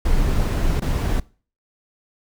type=noise with dropouts; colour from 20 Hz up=brown; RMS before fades=-19 dBFS; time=0.05-1.2 s; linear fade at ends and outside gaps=5 ms; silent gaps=0.799-0.819 s; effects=noise-tail reverb RT60 0.4 s tail -22 dB re dry